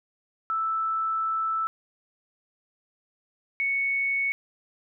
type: tone pair in turn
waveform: sine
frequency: 1318.5 / 2217 Hz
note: E6 / C#7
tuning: 0 / 0 cents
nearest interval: major sixth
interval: 900 cents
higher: second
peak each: -24 / -23 dBFS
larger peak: second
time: 0.5-1.67 / 3.6-4.32 s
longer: first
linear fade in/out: 0 ms
effects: none